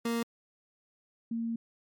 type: tone pair in turn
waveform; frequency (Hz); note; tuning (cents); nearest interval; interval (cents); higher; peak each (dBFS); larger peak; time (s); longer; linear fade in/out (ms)
30% pulse / sine; 232.7 / 229.9; A#3 / A#3; -3 / -24; unison; 21; first; -26 / -30; first; 0.05-0.23 / 1.31-1.56; second; 5
effects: MP3 96 kbps